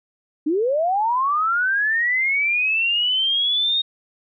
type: linear sweep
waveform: sine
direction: up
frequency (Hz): 284 to 3729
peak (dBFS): -17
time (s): 0.46-3.82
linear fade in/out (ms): 10
effects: none